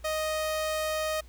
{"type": "tone", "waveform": "sawtooth", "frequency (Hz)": 623, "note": "D#5", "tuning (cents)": 2, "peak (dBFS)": -24, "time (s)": [0.04, 1.21], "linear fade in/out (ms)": 10, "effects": ["added 60 Hz sine -47 dBFS peak until 1.28 s", "pink hiss -60 dBFS RMS until 1.28 s"]}